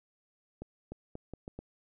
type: accelerating click train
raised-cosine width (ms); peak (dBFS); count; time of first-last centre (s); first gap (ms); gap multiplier
2; -28; 6; 0.62-1.59; 300; 0.78
effects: none